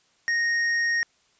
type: tone with tanh clipping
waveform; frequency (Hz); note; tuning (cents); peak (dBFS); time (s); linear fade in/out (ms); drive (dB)
triangle; 1862; A#6; -2; -23; 0.28-1.03; 0; 14
effects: white hiss -64 dBFS RMS until 1.39 s + resampled to 16000 Hz